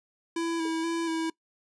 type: tone with vibrato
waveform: square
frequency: 329.2 Hz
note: E4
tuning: 2 cents flat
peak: -28 dBFS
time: 0.36-1.3 s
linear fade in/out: 5 ms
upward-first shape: square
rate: 2.1 Hz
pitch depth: 22 cents each way
type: tone with exponential decay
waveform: sine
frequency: 427.3 Hz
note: G#4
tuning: 49 cents sharp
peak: -32 dBFS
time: 0.65-0.74 s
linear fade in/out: 5 ms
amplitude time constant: 19 ms
effects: noise-tail reverb RT60 0.1 s tail -22 dB re dry + resampled to 22050 Hz